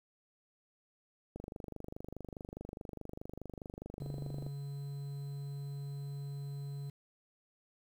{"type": "click train", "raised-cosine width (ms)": 2, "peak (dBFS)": -30, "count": 78, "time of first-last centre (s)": [1.36, 4.465], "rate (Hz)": 24.8}
{"type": "tone", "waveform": "triangle", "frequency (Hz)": 140.7, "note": "C#3", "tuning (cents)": 26, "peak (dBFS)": -37, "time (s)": [4, 6.9], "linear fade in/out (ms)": 5}
{"effects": ["10-bit"]}